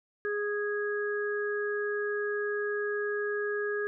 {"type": "harmonic tone", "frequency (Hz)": 414.1, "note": "G#4", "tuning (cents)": -5, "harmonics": [1, 3, 4], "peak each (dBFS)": [-30, -42, -34], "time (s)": [0.25, 3.87], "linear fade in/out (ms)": 0, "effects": []}